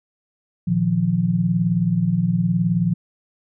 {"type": "chord", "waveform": "sine", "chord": "Bb suspended fourth", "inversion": "none", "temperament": "equal", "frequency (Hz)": [116.54, 155.56, 174.61], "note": ["Bb2", "Eb3", "F3"], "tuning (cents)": [0, 0, 0], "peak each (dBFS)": [-24, -23, -18], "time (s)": [0.67, 2.94], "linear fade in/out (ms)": 10, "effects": []}